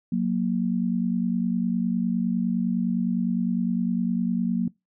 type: tone pair together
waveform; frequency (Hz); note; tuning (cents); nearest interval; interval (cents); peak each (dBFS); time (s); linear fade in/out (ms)
sine; 183.28 / 233.1; F#3 / A#3; -16 / 0; major third; 416; -24; 0.12-4.68; 5
effects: noise-tail reverb RT60 0.2 s tail -23 dB re dry